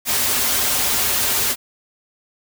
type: noise with comb filter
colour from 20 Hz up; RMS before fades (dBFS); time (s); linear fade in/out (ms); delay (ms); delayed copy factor
white; -19; 0.05-1.56; 50; 6.1; -0.6
effects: none